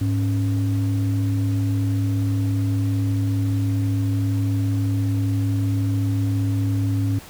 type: tone pair together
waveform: sine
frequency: 103.83 / 276.7 Hz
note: G#2 / C#4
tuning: 0 / -3 cents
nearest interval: octave + perfect fourth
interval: 1697 cents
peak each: -18 / -24 dBFS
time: 0.01-7.19 s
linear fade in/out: 5 ms
effects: tanh soft clip ceiling -13 dBFS + pink hiss -42 dBFS RMS until 7.29 s